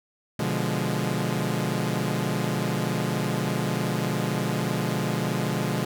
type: chord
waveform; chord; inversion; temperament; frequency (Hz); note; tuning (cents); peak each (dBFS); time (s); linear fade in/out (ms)
sawtooth; B diminished seventh; none; equal; 123.47 / 146.83 / 174.61 / 207.7; B2 / D3 / F3 / Ab3; 0 / 0 / 0 / 0; -26; 0.39-5.85; 5
effects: none